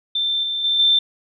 sine tone with level steps, 3562 Hz, A7, 21 cents sharp, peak -18 / -21 / -16 / -12 dBFS, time 0.15-0.99 s, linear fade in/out 5 ms, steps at 0.43 / 0.64 / 0.79 s, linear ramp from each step 5 ms, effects none

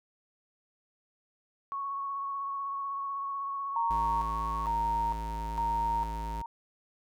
sine tone with vibrato, 1107 Hz, C#6, 3 cents flat, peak -32 dBFS, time 1.72-4.66 s, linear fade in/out 0 ms, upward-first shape triangle, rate 16 Hz, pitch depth 20 cents each way
sine tone with tremolo, 928 Hz, A#5, 8 cents flat, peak -27 dBFS, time 3.76-6.46 s, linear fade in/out 2 ms, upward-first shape square, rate 1.1 Hz, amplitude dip 65%
square tone, 54.7 Hz, A1, 9 cents flat, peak -36 dBFS, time 3.9-6.42 s, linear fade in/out 5 ms
effects none

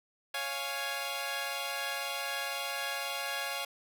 10% pulse chord, Db major, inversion none, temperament equal, 554.4 / 698.5 / 830.6 Hz, Db5 / F5 / Ab5, 0 / 0 / 0 cents, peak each -30 dBFS, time 0.34-3.65 s, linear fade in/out 5 ms, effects none

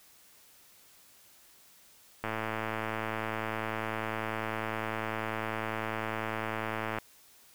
click train, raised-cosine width 0.5 ms, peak -18 dBFS, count 523, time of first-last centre 2.24-6.985 s, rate 110 Hz, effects white hiss -59 dBFS RMS until 7.54 s

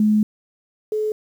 sine tone pair in turn, 212.8 / 428.8 Hz, G#3 / A4, +42 / -45 cents, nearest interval octave, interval 1213 cents, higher second, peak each -13 / -19 dBFS, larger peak first, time 0-0.23 / 0.92-1.12 s, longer first, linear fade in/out 2 ms, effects 8-bit

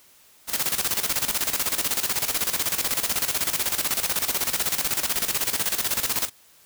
white noise with tremolo, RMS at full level -23 dBFS, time 0.47-6.3 s, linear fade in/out 50 ms, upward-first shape square, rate 16 Hz, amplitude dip 70%, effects white hiss -55 dBFS RMS until 6.65 s

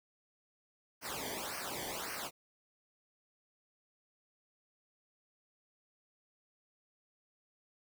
pink noise with flanger, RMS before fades -41 dBFS, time 1.01-2.31 s, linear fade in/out 50 ms, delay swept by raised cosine 0.27 to 0.77 ms, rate 1.8 Hz, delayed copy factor -1, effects none

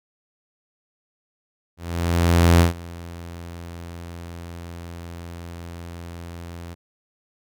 sawtooth tone with ADSR envelope, 85.4 Hz, F2, 38 cents flat, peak -7 dBFS, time 1.77-6.75 s, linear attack 830 ms, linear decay 130 ms, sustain -23 dB, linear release 21 ms, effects none

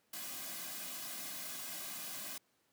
white noise with comb filter, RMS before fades -44 dBFS, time 0.13-2.38 s, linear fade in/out 5 ms, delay 2.2 ms, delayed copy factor -0.7, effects pink hiss -75 dBFS RMS until 2.72 s + high-pass 150 Hz 12 dB/octave

